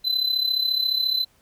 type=tone with amplitude modulation; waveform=triangle; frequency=4033 Hz; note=B7; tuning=36 cents sharp; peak=-16 dBFS; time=0.04-1.25 s; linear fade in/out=20 ms; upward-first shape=sine; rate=34.4 Hz; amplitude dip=70%; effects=pink hiss -61 dBFS RMS until 1.41 s